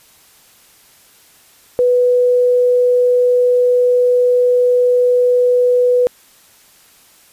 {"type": "tone", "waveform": "sine", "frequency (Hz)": 493.9, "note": "B4", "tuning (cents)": 0, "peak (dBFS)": -9, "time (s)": [1.79, 6.07], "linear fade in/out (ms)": 0, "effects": ["white hiss -48 dBFS RMS until 7.32 s", "resampled to 32000 Hz"]}